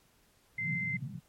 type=band-pass noise; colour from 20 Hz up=white; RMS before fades=-39 dBFS; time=0.57-1.21 s; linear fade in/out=50 ms; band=120 to 180 Hz; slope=48 dB/octave
type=tone; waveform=sine; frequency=2077 Hz; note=C7; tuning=13 cents flat; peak=-32 dBFS; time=0.58-0.97 s; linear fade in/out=5 ms
effects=pink hiss -67 dBFS RMS until 1.28 s + MP3 64 kbps